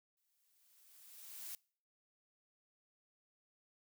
blue noise with exponential growth, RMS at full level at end -45 dBFS, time 0.17-1.55 s, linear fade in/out 1 ms, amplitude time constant 300 ms, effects noise-tail reverb RT60 0.5 s tail -25 dB re dry

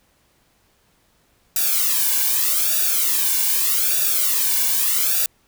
blue noise with flanger, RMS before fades -19 dBFS, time 1.56-5.26 s, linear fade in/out 2 ms, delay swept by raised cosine 0.95 to 1.58 ms, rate 0.82 Hz, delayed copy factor -0.9, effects pink hiss -61 dBFS RMS until 5.47 s

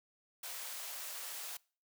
white high-pass noise, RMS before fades -44 dBFS, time 0.43-1.57 s, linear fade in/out 5 ms, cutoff 520 Hz, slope 24 dB/octave, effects noise-tail reverb RT60 0.4 s tail -24 dB re dry

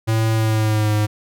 square tone with pitch glide, 111.5 to 105.85 Hz, A2 to G#2, +23 to +33 cents, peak -16 dBFS, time 0.07-1.07 s, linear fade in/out 20 ms, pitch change -90 cents, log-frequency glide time 0.33-0.94 s, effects none

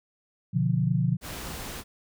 sine chord, B diminished, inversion none, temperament equal with one note detuned, 123.47 / 146.83 / 175.42 Hz, B2 / D3 / F3, 0 / 0 / +8 cents, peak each -26 dBFS, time 0.53-1.17 s, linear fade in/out 20 ms
pink noise, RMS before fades -37 dBFS, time 1.21-1.84 s, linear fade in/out 50 ms
effects none

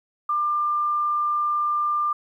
sine tone, 1194 Hz, D6, 28 cents sharp, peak -20 dBFS, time 0.29-2.13 s, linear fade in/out 5 ms, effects 10-bit

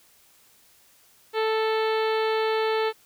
harmonic tone, 440 Hz, A4, in tune, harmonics 1 / 2 / 3 / 4 / 5 / 6 / 7 / 8 / 9 / 10, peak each -23 / -29 / -33 / -35 / -37 / -39 / -40 / -41 / -42 / -43 dBFS, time 1.33-2.93 s, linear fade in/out 50 ms, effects white hiss -58 dBFS RMS until 3.05 s

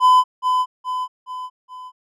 triangle tone with echo, 1010 Hz, B5, 39 cents sharp, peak -7 dBFS, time 0-0.24 s, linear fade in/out 50 ms, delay 420 ms, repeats 4, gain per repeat -6 dB, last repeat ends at 1.92 s, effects none

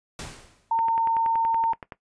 pink noise with exponential decay, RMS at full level -33 dBFS, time 0.19-0.75 s, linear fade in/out 1 ms, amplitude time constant 120 ms
sine tone, 910 Hz, A#5, 42 cents flat, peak -19 dBFS, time 0.71-1.73 s, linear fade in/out 5 ms
click train, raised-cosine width 0.5 ms, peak -21 dBFS, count 13, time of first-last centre 0.79-1.922 s, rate 10.6 Hz
effects noise-tail reverb RT60 0.1 s tail -17 dB re dry + resampled to 22050 Hz

